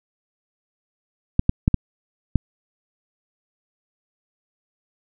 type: clicks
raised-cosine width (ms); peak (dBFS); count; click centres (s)
5; -3; 5; 1.394 / 1.494 / 1.679 / 1.743 / 2.357
effects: none